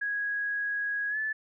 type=tone with pitch glide; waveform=sine; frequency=1657 to 1740.4 Hz; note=G#6 to A6; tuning=-4 to -19 cents; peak=-28 dBFS; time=0.01-1.33 s; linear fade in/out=10 ms; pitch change=+85 cents; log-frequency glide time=1.09-1.18 s; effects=none